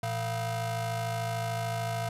40% pulse ring-modulated tone, 284.5 Hz, C#4, 45 cents sharp, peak -26 dBFS, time 0.03-2.09 s, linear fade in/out 2 ms, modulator 400 Hz, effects resampled to 32000 Hz + 10-bit

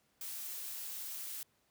blue noise, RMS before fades -43 dBFS, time 0.21-1.43 s, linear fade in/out 2 ms, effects pink hiss -74 dBFS RMS until 1.7 s + high-pass 80 Hz 12 dB/octave

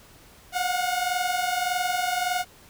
sawtooth tone pair together, 713.3 / 735 Hz, F5 / F#5, +36 / -12 cents, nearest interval minor second, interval 52 cents, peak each -23 dBFS, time 0.52-2.45 s, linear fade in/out 50 ms, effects pink hiss -52 dBFS RMS until 2.69 s

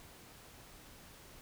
silence, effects pink hiss -56 dBFS RMS until 1.41 s

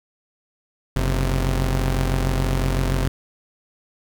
sawtooth tone pair together, 46.14 / 130.81 Hz, F#1 / C3, -4 / 0 cents, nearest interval octave + tritone, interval 1804 cents, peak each -16 / -20 dBFS, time 0.96-3.08 s, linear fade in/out 0 ms, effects 9-bit

